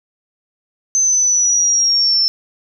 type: linear sweep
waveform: sine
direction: down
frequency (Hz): 6200 to 5330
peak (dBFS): -11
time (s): 0.95-2.28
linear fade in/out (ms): 0
effects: none